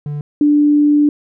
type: tone pair in turn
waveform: triangle / sine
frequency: 146.83 / 294.3 Hz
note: D3 / D4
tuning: 0 / +4 cents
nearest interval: octave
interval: 1204 cents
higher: second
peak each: -18 / -8 dBFS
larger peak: second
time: 0.06-0.21 / 0.41-1.09 s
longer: second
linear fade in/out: 2 ms
effects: none